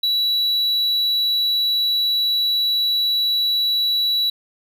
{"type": "tone", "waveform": "triangle", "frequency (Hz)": 3926, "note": "B7", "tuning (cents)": -11, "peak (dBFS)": -15, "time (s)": [0.03, 4.3], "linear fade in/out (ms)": 5, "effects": []}